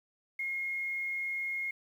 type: tone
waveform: sine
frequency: 2149 Hz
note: C7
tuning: 46 cents sharp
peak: -32 dBFS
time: 0.39-1.71 s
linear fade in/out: 5 ms
effects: 10-bit